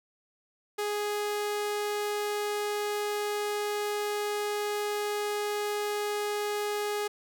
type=tone; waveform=sawtooth; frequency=415.3 Hz; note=G#4; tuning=in tune; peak=-25 dBFS; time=0.78-7.08 s; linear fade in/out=10 ms; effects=none